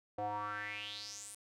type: tone with band-pass filter sweep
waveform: square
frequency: 103.83 Hz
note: G#2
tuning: in tune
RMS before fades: -42 dBFS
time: 0.18-1.35 s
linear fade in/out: 5 ms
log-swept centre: 620 to 9800 Hz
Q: 5.8
effects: none